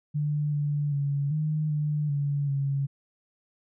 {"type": "tone with pitch steps", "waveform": "sine", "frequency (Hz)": [148.3, 146.2, 141.6, 153.7, 149.6, 142.9, 138.9], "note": ["D3", "D3", "C#3", "D#3", "D3", "D3", "C#3"], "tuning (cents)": [17, -7, 37, -21, 32, -47, 4], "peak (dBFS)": -24, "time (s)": [0.14, 2.87], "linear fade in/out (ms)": 20, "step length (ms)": 390, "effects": []}